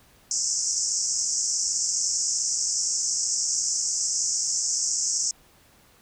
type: band-pass noise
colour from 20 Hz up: pink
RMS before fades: -26 dBFS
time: 0.31-5.31 s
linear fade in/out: 2 ms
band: 5300 to 7900 Hz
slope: 96 dB/octave
effects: pink hiss -57 dBFS RMS until 6.01 s